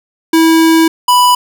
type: tone pair in turn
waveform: square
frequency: 325.3 / 988.4 Hz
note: E4 / B5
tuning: -23 / +1 cents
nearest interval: octave + perfect fifth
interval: 1924 cents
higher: second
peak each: -6 dBFS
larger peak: neither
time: 0.33-0.88 / 1.08-1.35 s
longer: first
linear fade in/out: 5 ms
effects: none